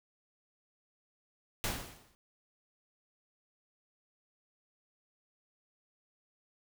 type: noise with exponential decay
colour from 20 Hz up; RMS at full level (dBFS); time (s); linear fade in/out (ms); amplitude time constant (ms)
pink; -31; 1.64-2.15; 0; 110
effects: none